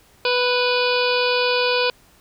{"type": "harmonic tone", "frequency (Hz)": 493.9, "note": "B4", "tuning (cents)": 0, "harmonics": [1, 2, 3, 5, 6, 7, 8, 9, 10], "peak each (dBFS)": [-20, -25, -27, -24, -29, -30, -31, -28, -32], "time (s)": [0.25, 1.9], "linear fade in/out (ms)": 2, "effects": ["pink hiss -54 dBFS RMS until 2.2 s"]}